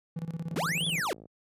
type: tone with tremolo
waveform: triangle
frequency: 164.81 Hz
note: E3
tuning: in tune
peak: -28 dBFS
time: 0.16-1 s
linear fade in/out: 5 ms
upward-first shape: square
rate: 17 Hz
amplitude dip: 80%
type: click train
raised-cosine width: 2 ms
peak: -35 dBFS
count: 41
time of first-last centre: 0.51-1.256 s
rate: 53.6 Hz
type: linear two-way sweep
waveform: square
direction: up then down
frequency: 185 to 3520 to 286.7 Hz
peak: -29 dBFS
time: 0.56-1.13 s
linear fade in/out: 0 ms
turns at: 0.86 s
effects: high-pass 100 Hz 12 dB/octave + resampled to 32000 Hz